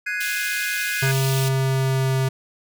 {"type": "chord", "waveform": "triangle", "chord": "Ab dominant seventh", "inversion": "third", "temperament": "equal", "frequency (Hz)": [1480, 1661.2, 2093, 2489], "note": ["Gb6", "Ab6", "C7", "Eb7"], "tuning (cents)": [0, 0, 0, 0], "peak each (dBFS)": [-28, -25, -30, -28], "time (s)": [0.06, 1.12], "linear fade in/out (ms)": 10}
{"type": "high-pass noise", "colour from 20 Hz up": "pink", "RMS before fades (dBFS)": -30, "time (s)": [0.2, 1.49], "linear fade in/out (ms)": 10, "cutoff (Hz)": 2400, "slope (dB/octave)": 96}
{"type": "tone with pitch glide", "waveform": "square", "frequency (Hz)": [134.2, 132.51], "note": ["C3", "C3"], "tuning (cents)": [44, 22], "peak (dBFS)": -19, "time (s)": [1.02, 2.29], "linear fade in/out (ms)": 10, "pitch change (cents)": -22, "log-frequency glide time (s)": [1.13, 2.16]}
{"effects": []}